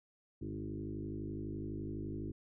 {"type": "tone with frequency modulation", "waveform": "sine", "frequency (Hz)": 207.7, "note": "G#3", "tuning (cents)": 0, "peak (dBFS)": -38, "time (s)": [0.41, 2.32], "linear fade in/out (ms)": 10, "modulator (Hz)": 51.9, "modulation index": 3.1, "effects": []}